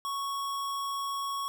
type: tone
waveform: square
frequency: 1108.7 Hz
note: C#6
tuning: in tune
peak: -32 dBFS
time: 0.05-1.48 s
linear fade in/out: 0 ms
effects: none